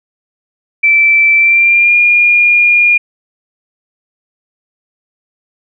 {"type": "tone with pitch glide", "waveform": "sine", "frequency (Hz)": [2329, 2421], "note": ["D7", "D#7"], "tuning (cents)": [-15, -48], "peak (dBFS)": -5, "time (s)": [0.83, 2.98], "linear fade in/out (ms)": 10, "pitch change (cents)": 67, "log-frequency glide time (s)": [1.36, 1.96], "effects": []}